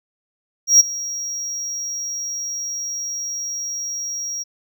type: tone with ADSR envelope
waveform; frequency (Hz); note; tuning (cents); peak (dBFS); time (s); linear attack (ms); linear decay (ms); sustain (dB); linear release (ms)
triangle; 5650; F8; +19; -4; 0.67-4.44; 130; 16; -19; 21
effects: none